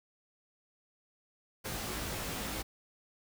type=noise with comb filter; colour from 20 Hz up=pink; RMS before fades=-38 dBFS; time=1.64-2.63 s; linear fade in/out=20 ms; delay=19 ms; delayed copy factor=+0.8; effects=none